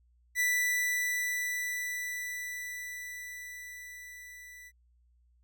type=tone with level ramp; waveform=45% pulse; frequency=1975.5 Hz; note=B6; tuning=in tune; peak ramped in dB=-25 to -48 dBFS; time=0.35-4.72 s; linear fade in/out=50 ms; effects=added 60 Hz sine -63 dBFS peak until 5.43 s